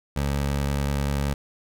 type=tone with vibrato; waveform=20% pulse; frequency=70.4 Hz; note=C#2; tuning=27 cents sharp; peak=-18 dBFS; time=0.16-1.34 s; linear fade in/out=5 ms; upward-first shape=sine; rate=5.6 Hz; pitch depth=9 cents each way; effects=none